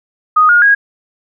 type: tone with pitch steps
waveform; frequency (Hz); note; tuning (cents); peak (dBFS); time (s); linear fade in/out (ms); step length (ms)
sine; 1244.5 / 1429.6 / 1642.1; D#6 / F6 / G#6; 0 / +40 / -20; -5; 0.36-0.75; 10; 130
effects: none